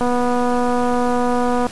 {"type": "click train", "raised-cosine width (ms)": 1, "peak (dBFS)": -7, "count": 407, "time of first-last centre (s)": [0.01, 1.667], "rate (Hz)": 245, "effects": ["pink hiss -35 dBFS RMS until 1.71 s", "resampled to 24000 Hz"]}